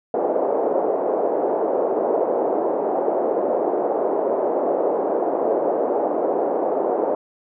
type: band-pass noise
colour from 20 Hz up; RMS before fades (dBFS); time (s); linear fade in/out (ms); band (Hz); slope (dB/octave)
pink; -21; 0.14-7.15; 2; 380 to 700; 24
effects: none